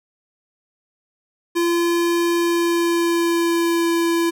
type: tone with pitch glide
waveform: square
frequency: 342.2 to 336.9 Hz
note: F4 to E4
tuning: -35 to +38 cents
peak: -17 dBFS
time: 1.55-4.31 s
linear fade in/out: 20 ms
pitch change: -27 cents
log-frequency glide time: 2.38-3.87 s
effects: none